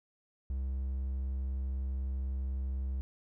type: tone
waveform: triangle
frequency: 66 Hz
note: C2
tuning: 16 cents sharp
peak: -30 dBFS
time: 0.5-3.01 s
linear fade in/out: 0 ms
effects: none